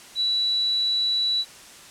sine tone, 3940 Hz, B7, 5 cents flat, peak -20 dBFS, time 0.15-1.45 s, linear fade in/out 50 ms, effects white hiss -45 dBFS RMS until 1.9 s + low-pass 9000 Hz 12 dB/octave

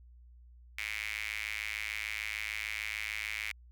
sawtooth tone with high-pass filter, 106.7 Hz, G#2, 47 cents sharp, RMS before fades -38 dBFS, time 0.78-3.52 s, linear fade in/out 5 ms, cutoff 2200 Hz, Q 6.7, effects added 60 Hz sine -53 dBFS peak until 3.71 s

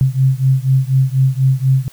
sine beating tone pair, 130.81 / 134.91 Hz, C3 / C#3, 0 / -47 cents, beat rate 4.1 Hz, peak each -13 / -14 dBFS, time 0.01-1.88 s, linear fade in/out 0 ms, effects white hiss -45 dBFS RMS until 1.92 s

